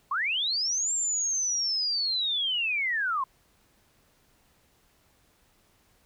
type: linear two-way sweep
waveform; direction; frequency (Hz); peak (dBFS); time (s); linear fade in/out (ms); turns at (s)
sine; up then down; 1014 to 7480 to 1014; -25; 0.11-3.24; 5; 0.93
effects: pink hiss -65 dBFS RMS until 6.05 s